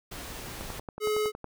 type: noise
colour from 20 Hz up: pink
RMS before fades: -40 dBFS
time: 0.11-0.8 s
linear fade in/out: 10 ms
type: click train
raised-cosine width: 1 ms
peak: -24 dBFS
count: 10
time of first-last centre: 0.61-1.443 s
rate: 10.8 Hz
type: tone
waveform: square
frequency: 425.5 Hz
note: G#4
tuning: 42 cents sharp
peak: -26 dBFS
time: 1-1.32 s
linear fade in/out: 50 ms
effects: none